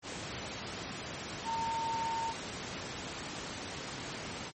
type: tone in noise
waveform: sine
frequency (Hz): 910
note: A#5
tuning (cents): -42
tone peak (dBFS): -32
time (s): 1.44-2.34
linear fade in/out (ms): 50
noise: pink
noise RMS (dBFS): -40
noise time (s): 0.02-4.52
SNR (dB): +5
effects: high-pass 100 Hz 12 dB/octave + MP3 32 kbps